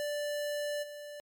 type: tone with level steps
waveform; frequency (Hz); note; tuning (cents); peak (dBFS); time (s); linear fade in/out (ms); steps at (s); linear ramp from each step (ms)
square; 587; D5; -1; -33 / -43; 0-1.2; 0; 0.82; 20
effects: MP3 96 kbps